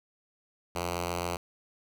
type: tone with notch filter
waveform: 5% pulse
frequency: 87.31 Hz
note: F2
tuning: in tune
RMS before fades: -33 dBFS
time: 0.75-1.37 s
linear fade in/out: 5 ms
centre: 230 Hz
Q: 1.4
effects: none